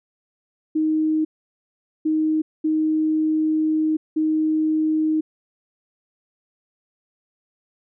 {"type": "tone bursts at uneven times", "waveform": "sine", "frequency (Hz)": 312.3, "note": "D#4", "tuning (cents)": 7, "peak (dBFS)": -17, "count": 4, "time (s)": [[0.75, 1.25], [2.05, 2.42], [2.64, 3.97], [4.16, 5.21]], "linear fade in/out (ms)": 10, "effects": []}